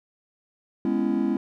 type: chord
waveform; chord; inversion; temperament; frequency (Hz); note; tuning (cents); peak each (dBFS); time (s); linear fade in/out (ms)
triangle; C# minor seventh; second; just; 207.9 / 249.5 / 277.2 / 332.6; G#3 / B3 / C#4 / E4; +2 / +18 / 0 / +16; -25; 0.85-1.37; 2
effects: none